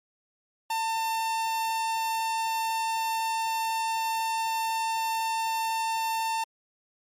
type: tone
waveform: 45% pulse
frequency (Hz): 898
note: A5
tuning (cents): +35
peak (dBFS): -26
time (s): 0.7-6.44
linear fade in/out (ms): 5
effects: MP3 64 kbps